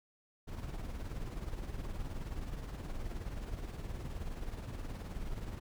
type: noise with tremolo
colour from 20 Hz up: brown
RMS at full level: -38 dBFS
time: 0.47-5.6 s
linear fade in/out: 20 ms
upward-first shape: triangle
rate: 19 Hz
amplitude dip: 60%
effects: none